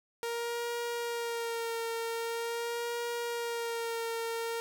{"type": "tone with vibrato", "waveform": "sawtooth", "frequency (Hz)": 466.2, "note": "A#4", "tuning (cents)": 0, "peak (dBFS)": -29, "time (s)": [0.23, 4.6], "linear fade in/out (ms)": 0, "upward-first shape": "sine", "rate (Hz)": 0.44, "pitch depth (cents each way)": 28, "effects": []}